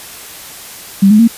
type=tone with pitch steps; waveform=sine; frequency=196 / 212.5 / 230.4 Hz; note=G3 / G#3 / A#3; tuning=0 / +40 / -20 cents; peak=-3 dBFS; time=1.02-1.278 s; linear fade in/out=10 ms; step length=86 ms; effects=white hiss -31 dBFS RMS until 1.37 s + resampled to 32000 Hz